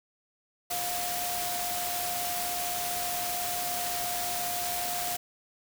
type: tone in noise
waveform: sine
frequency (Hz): 709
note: F5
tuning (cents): +26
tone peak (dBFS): -34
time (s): 0.7-5.17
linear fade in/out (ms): 10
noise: white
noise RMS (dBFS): -33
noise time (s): 0.7-5.17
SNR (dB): -4
effects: none